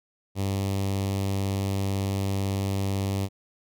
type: tone with notch filter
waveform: sawtooth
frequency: 98 Hz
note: G2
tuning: in tune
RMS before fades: -27 dBFS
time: 0.35-3.29 s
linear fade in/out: 50 ms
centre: 1500 Hz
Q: 1.1
effects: none